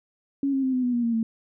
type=tone with pitch steps; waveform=sine; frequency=277.2 / 269.2 / 261.3 / 253.8 / 246.4 / 239.2 / 232.3 / 225.5 Hz; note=C#4 / C4 / C4 / B3 / B3 / A#3 / A#3 / A3; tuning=0 / +49 / -2 / +47 / -4 / +45 / -6 / +43 cents; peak=-21 dBFS; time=0.43-1.23 s; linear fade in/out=2 ms; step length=100 ms; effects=none